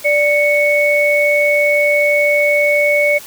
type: tone pair together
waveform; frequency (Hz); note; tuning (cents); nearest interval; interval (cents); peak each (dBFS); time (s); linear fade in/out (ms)
sine; 587.3 / 2217; D5 / C#7; 0 / 0; octave + major seventh; 2300; -13; 0.04-3.19; 20
effects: white hiss -35 dBFS RMS until 3.26 s